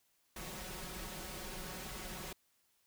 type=noise with comb filter; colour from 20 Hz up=pink; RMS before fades=-45 dBFS; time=0.36-2.33 s; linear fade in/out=5 ms; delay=5.4 ms; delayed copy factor=+0.75; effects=white hiss -75 dBFS RMS until 2.86 s